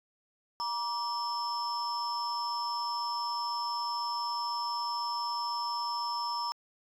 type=tone cluster; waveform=sine; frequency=952 / 1166 / 5280 Hz; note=A#5 / D6 / E8; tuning=+36 / -13 / +2 cents; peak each=-32 / -36 / -35 dBFS; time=0.6-6.52 s; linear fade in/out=0 ms; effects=tanh soft clip ceiling -26 dBFS